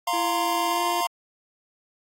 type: chord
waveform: square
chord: F suspended fourth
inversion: none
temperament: equal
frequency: 698.5 / 932.3 / 1046.5 Hz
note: F5 / Bb5 / C6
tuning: 0 / 0 / 0 cents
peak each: -28 dBFS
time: 0.07-1.07 s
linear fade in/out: 5 ms
type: tone with pitch glide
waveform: square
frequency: 336.8 to 346.9 Hz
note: E4 to F4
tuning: +37 to -12 cents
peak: -31 dBFS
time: 0.13-1.01 s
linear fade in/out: 5 ms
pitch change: +51 cents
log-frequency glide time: 0.69-0.82 s
effects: AAC 48 kbps